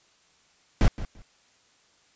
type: noise with echo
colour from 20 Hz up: brown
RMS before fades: -17 dBFS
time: 0.81-0.88 s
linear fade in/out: 0 ms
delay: 170 ms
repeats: 2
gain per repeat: -15 dB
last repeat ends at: 1.22 s
effects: white hiss -62 dBFS RMS until 2.15 s + resampled to 16000 Hz